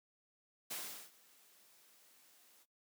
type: noise with ADSR envelope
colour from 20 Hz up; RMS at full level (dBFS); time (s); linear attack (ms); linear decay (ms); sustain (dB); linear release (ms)
white; -42; 0.7-2.66; 12; 390; -24; 41
effects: noise-tail reverb RT60 0.2 s tail -26 dB re dry + high-pass 200 Hz 12 dB/octave